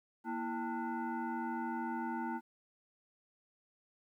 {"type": "tone with frequency modulation", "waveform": "sine", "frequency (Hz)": 329.6, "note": "E4", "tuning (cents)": 0, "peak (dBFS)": -35, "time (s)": [0.24, 2.41], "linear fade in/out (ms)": 50, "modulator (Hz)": 566, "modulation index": 1.6, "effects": ["12-bit"]}